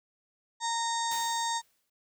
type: harmonic tone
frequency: 924 Hz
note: A#5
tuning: 16 cents flat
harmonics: 1 / 2 / 4 / 5 / 6 / 7 / 8 / 9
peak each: -30 / -39 / -37 / -43 / -44 / -40 / -40 / -45 dBFS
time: 0.6-1.62 s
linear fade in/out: 50 ms
type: noise with exponential decay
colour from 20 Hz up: white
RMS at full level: -40 dBFS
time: 1.11-1.9 s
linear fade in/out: 5 ms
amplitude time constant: 170 ms
effects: none